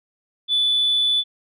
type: tone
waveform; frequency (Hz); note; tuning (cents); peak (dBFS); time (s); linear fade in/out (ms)
sine; 3477; A7; -21; -15; 0.48-1.24; 50
effects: tanh soft clip ceiling -12 dBFS